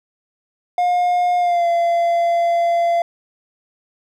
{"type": "tone with pitch glide", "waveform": "triangle", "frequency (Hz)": [713, 684.4], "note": ["F5", "F5"], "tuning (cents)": [36, -35], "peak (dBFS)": -12, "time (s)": [0.78, 3.02], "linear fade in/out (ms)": 2, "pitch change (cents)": -71, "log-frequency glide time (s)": [1.38, 1.67], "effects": []}